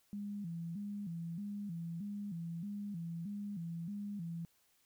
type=tone with vibrato; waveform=sine; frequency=185 Hz; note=F#3; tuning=in tune; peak=-39 dBFS; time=0.13-4.45 s; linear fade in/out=0 ms; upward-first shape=square; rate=1.6 Hz; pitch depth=170 cents each way; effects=white hiss -73 dBFS RMS until 4.85 s